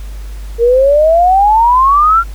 sine exponential sweep, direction up, 456.2 to 1396.9 Hz, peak -5 dBFS, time 0.58-2.24 s, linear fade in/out 50 ms, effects added 50 Hz sine -22 dBFS peak until 2.34 s + pink hiss -40 dBFS RMS until 2.34 s

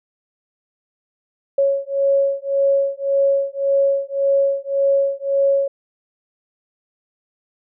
sine beating tone pair, 552 / 553.8 Hz, C#5 / C#5, -7 / -2 cents, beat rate 1.8 Hz, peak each -18 dBFS, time 1.58-5.68 s, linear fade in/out 5 ms, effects none

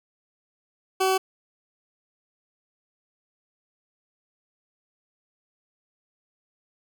20% pulse tone, 379 Hz, F#4, 42 cents sharp, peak -15 dBFS, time 1-1.18 s, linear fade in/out 10 ms, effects none

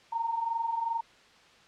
sine tone pair together, 900 / 922.6 Hz, A5 / A#5, +39 / -18 cents, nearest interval unison, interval 43 cents, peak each -35 / -29 dBFS, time 0.12-1.01 s, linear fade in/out 10 ms, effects white hiss -57 dBFS RMS until 1.67 s + low-pass 4000 Hz 12 dB/octave

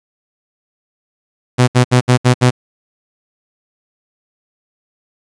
sawtooth tone bursts, 124.9 Hz, B2, 20 cents sharp, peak -3 dBFS, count 6, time 1.58-2.509 s, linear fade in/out 20 ms, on 99 ms, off 67 ms, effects resampled to 22050 Hz + 7-bit

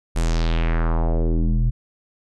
square tone with low-pass filter sweep, 41.2 Hz, E1, in tune, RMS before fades -19 dBFS, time 0.15-1.71 s, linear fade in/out 20 ms, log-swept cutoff 10000 to 120 Hz, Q 2.3, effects none

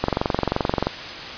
click train, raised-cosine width 1 ms, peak -5 dBFS, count 20, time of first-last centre 0.04-0.87 s, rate 22.9 Hz, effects white hiss -32 dBFS RMS until 1.37 s + resampled to 11025 Hz

